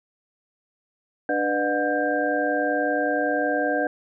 sine tone cluster, 295.8 / 494.4 / 605 / 724 / 1585 Hz, D4 / B4 / D#5 / F#5 / G6, +13 / +2 / -49 / -38 / +19 cents, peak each -27 dBFS, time 1.29-3.87 s, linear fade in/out 2 ms, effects none

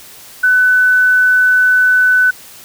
sine tone, 1500 Hz, F#6, 23 cents sharp, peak -7 dBFS, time 0.43-2.31 s, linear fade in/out 10 ms, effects white hiss -37 dBFS RMS until 2.64 s

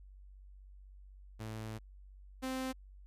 sawtooth tone pair in turn, 110 / 260.6 Hz, A2 / C4, 0 / -7 cents, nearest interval octave + minor third, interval 1493 cents, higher second, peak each -37 / -32 dBFS, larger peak second, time 1.39-1.79 / 2.42-2.73 s, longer first, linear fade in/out 20 ms, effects added 48 Hz sine -52 dBFS peak until 3.06 s + resampled to 32000 Hz

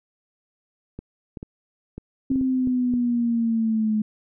clicks, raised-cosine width 3 ms, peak -21 dBFS, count 9, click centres 0.99 / 1.372 / 1.429 / 1.98 / 2.316 / 2.358 / 2.412 / 2.673 / 2.938 s
sine exponential sweep, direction down, 266.4 to 213 Hz, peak -19 dBFS, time 2.3-4.02 s, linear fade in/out 5 ms
effects none

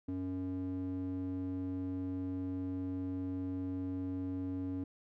square tone with band-pass filter, 92.5 Hz, F#2, in tune, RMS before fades -38 dBFS, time 0.08-4.84 s, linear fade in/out 5 ms, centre 240 Hz, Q 3.9, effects none

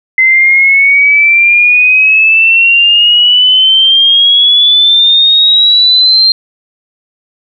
sine exponential sweep, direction up, 2054 to 4186 Hz, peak -3 dBFS, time 0.18-6.32 s, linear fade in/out 2 ms, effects none

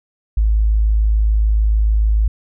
sine tone, 53.4 Hz, G#1, 49 cents sharp, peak -11 dBFS, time 0.37-2.28 s, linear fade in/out 5 ms, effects none

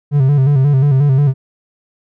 triangle tone with vibrato, 138.59 Hz, C#3, in tune, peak -6 dBFS, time 0.11-1.34 s, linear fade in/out 50 ms, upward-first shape square, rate 5.6 Hz, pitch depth 78 cents each way, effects none

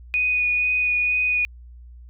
sine tone with vibrato, 2476 Hz, D#7, 9 cents flat, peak -18 dBFS, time 0.14-1.45 s, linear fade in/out 0 ms, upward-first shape sine, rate 2.1 Hz, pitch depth 12 cents each way, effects added 60 Hz sine -40 dBFS peak until 2.09 s

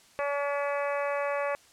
harmonic tone, 284.7 Hz, C#4, 46 cents sharp, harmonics 2 / 3 / 4 / 5 / 6 / 7 / 8 / 9, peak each -29 / -37 / -35 / -42 / -39 / -41 / -43 / -43 dBFS, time 0.19-1.55 s, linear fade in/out 0 ms, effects white hiss -58 dBFS RMS until 1.72 s + low-pass 9000 Hz 12 dB/octave

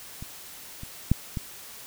clicks, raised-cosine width 5 ms, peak -25 / -26 / -7 / -17 dBFS, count 4, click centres 0.225 / 0.834 / 1.116 / 1.372 s, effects white hiss -44 dBFS RMS until 1.86 s

